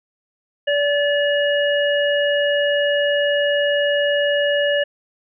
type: harmonic tone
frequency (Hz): 577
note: D5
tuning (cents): -31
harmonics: 1 / 3 / 5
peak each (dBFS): -17 / -22 / -24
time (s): 0.67-4.84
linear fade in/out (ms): 10
effects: none